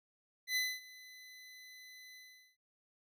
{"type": "tone with ADSR envelope", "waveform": "25% pulse", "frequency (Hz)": 2012, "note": "B6", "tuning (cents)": 32, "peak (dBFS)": -27, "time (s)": [0.47, 2.57], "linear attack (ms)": 90, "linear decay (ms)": 240, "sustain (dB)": -22, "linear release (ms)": 410, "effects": []}